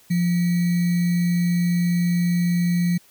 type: tone with sample-and-hold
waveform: sine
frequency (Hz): 174.61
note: F3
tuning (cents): 0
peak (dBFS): -17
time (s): 0.1-2.98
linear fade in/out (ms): 10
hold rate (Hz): 2100
effects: white hiss -54 dBFS RMS until 3.1 s